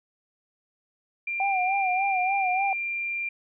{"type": "tone", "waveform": "sine", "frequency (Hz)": 2381, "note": "D7", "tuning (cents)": 23, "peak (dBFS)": -27, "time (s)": [1.27, 3.29], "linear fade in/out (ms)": 5}
{"type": "tone with vibrato", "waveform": "sine", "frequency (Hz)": 761, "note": "F#5", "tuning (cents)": 48, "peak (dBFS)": -23, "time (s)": [1.4, 2.73], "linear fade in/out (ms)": 2, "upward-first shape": "sine", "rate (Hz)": 3.4, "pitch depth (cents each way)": 83}
{"effects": []}